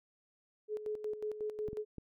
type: tone with tremolo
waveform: sine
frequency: 425.6 Hz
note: G#4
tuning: 42 cents sharp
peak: -34 dBFS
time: 0.68-1.85 s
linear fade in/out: 50 ms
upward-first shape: square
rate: 5.5 Hz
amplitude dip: 65%
type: clicks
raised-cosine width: 3 ms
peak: -31 dBFS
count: 3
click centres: 1.686 / 1.731 / 1.983 s
effects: none